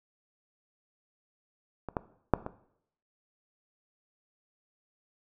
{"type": "clicks", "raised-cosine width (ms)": 1, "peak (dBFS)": [-22, -15, -6, -21], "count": 4, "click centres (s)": [1.887, 1.968, 2.337, 2.464], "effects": ["noise-tail reverb RT60 0.7 s tail -17 dB re dry"]}